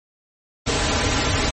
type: noise with comb filter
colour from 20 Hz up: pink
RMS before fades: -20 dBFS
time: 0.66-1.51 s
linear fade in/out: 20 ms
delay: 5.5 ms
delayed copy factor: -0.85
effects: MP3 32 kbps